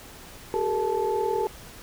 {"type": "tone cluster", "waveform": "sine", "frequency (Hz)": [384.2, 423.1, 464.6, 873], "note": ["G4", "G#4", "A#4", "A5"], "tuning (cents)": [-35, 32, -6, -14], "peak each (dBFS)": -28, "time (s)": [0.54, 1.47], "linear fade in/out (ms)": 0, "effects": ["tanh soft clip ceiling -13 dBFS", "pink hiss -45 dBFS RMS until 1.82 s"]}